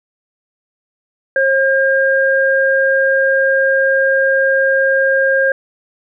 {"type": "tone pair together", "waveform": "sine", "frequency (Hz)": [538.1, 1609], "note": ["C5", "G6"], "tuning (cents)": [48, 45], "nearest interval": "octave + perfect fifth", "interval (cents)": 1897, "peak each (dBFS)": -13, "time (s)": [1.36, 5.52], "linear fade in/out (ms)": 2, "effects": []}